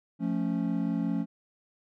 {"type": "chord", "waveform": "triangle", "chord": "F augmented", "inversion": "none", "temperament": "equal", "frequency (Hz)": [174.61, 220, 277.2], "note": ["F3", "A3", "C#4"], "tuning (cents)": [0, 0, 0], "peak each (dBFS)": -29, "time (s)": [0.19, 1.26], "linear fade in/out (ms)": 50, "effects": []}